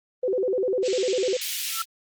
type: tone with vibrato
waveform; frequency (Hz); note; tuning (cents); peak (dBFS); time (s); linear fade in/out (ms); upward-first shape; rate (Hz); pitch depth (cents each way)
sine; 440; A4; 0; -21; 0.23-1.37; 5; square; 10; 240
type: high-pass noise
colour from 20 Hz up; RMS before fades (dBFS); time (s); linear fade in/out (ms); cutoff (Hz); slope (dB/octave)
pink; -30; 0.82-1.85; 50; 2500; 24
type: tone with exponential growth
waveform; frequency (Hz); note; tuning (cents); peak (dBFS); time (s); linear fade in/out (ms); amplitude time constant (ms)
sine; 1337; E6; +24; -23; 1.67-1.82; 5; 31
effects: Opus 24 kbps